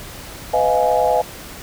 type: chord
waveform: sine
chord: F half-diminished seventh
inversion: second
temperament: just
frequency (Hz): 502.9 / 628.6 / 698.5 / 838.1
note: Cb5 / Eb5 / F5 / Ab5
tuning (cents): +31 / +18 / 0 / +16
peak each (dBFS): -19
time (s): 0.53-1.22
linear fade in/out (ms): 10
effects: pink hiss -35 dBFS RMS until 1.62 s